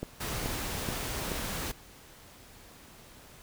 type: click train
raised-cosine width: 2 ms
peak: -20 dBFS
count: 4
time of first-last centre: 0.03-1.318 s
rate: 2.33 Hz
type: noise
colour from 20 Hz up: pink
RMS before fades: -35 dBFS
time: 0.2-1.72 s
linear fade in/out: 10 ms
effects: pink hiss -53 dBFS RMS until 3.42 s